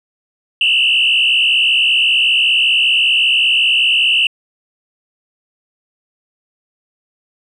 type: tone with frequency modulation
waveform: sine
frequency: 2822 Hz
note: F7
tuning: 17 cents sharp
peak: -9 dBFS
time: 0.61-4.27 s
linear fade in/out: 2 ms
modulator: 65.2 Hz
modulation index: 2.7
effects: tanh soft clip ceiling -5 dBFS